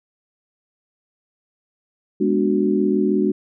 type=chord; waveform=sine; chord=G# half-diminished seventh; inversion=none; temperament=equal; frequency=207.7 / 246.9 / 293.7 / 370 Hz; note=G#3 / B3 / D4 / F#4; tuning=0 / 0 / 0 / 0 cents; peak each=-20 / -25 / -21 / -20 dBFS; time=2.2-3.32 s; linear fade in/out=10 ms; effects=none